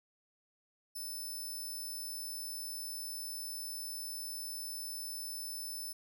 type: tone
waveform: 10% pulse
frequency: 5280 Hz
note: E8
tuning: 2 cents sharp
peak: -34 dBFS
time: 0.95-5.93 s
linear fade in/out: 10 ms
effects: none